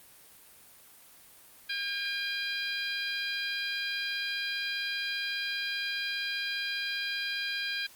harmonic tone, 805 Hz, G5, 46 cents sharp, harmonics 2 / 3 / 4 / 5 / 6, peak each -35 / -37 / -38 / -39 / -40 dBFS, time 1.69-7.87 s, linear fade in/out 10 ms, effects white hiss -55 dBFS RMS until 7.95 s + Opus 32 kbps

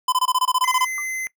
square tone bursts, 1015 Hz, B5, 47 cents sharp, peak -17 dBFS, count 12, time 0.08-0.849 s, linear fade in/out 5 ms, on 43 ms, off 23 ms
square tone, 2054 Hz, C7, 33 cents flat, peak -25 dBFS, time 0.64-1.27 s, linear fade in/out 0 ms
sine tone with exponential decay, 1172 Hz, D6, 4 cents flat, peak -27 dBFS, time 0.98-1.07 s, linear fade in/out 1 ms, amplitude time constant 18 ms
effects noise-tail reverb RT60 0.1 s tail -21 dB re dry

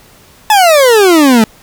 40% pulse exponential sweep, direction down, 880 to 212.4 Hz, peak -3 dBFS, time 0.5-1.44 s, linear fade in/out 2 ms, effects pink hiss -42 dBFS RMS until 1.62 s

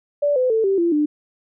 sine tone with pitch steps, 580 / 507.8 / 444.7 / 389.3 / 340.9 / 298.5 Hz, D5 / B4 / A4 / G4 / F4 / D4, -22 / +48 / +18 / -12 / -42 / +28 cents, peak -15 dBFS, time 0.22-1.06 s, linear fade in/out 10 ms, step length 140 ms, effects none

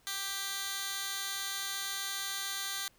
15% pulse tone with high-pass filter, 393.2 Hz, G4, 5 cents sharp, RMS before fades -37 dBFS, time 0.07-2.88 s, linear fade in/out 0 ms, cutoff 2600 Hz, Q 0.81, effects pink hiss -66 dBFS RMS until 2.98 s

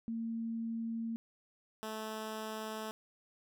sine / 10% pulse tone pair in turn, 228 / 218 Hz, A#3 / A3, -38 / -16 cents, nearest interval minor second, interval 78 cents, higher first, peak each -35 / -31 dBFS, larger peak second, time 0.08-1.16 / 1.83-2.91 s, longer neither, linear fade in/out 0 ms, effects none

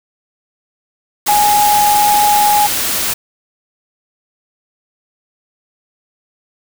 sine tone in noise, 830.6 Hz, G#5, in tune, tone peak -9 dBFS, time 1.28-2.67 s, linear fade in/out 10 ms, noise white, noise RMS -17 dBFS, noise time 1.26-3.14 s, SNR +5 dB, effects none

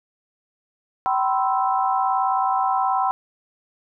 sine chord, C major seventh, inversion second, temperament equal with one note detuned, 768.7 / 987.8 / 1046.5 / 1318.5 Hz, G5 / B5 / C6 / E6, -34 / 0 / 0 / 0 cents, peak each -21 / -24 / -25 / -27 dBFS, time 1.06-3.11 s, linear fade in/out 0 ms, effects none

